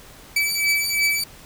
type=beating tone pair; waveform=sawtooth; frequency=2300 / 2302.9 Hz; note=D7 / D7; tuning=-37 / -35 cents; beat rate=2.9 Hz; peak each=-19 / -18 dBFS; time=0.36-1.24 s; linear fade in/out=5 ms; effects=pink hiss -45 dBFS RMS until 1.45 s